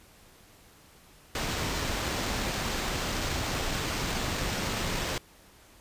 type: noise with sample-and-hold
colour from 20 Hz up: pink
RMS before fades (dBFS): -31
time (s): 1.35-5.18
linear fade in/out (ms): 2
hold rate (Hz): 11025
effects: pink hiss -56 dBFS RMS until 5.8 s + resampled to 32000 Hz